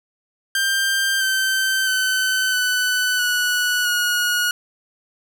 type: tone with pitch steps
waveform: sawtooth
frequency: 1575 / 1548.8 / 1523.1 / 1497.8 / 1472.9 / 1448.5 Hz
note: G6 / G6 / F#6 / F#6 / F#6 / F#6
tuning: +8 / -21 / +50 / +21 / -8 / -37 cents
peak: -14 dBFS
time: 0.55-4.51 s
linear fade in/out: 2 ms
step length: 660 ms
effects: none